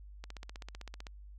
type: click train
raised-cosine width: 0.2 ms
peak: -28 dBFS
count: 14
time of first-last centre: 0.24-1.068 s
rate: 15.7 Hz
effects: added 50 Hz sine -48 dBFS peak until 1.38 s